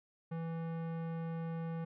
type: tone with tanh clipping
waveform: sine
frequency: 164.81 Hz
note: E3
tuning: in tune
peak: -39 dBFS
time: 0.31-1.85 s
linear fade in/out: 10 ms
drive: 18 dB
effects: none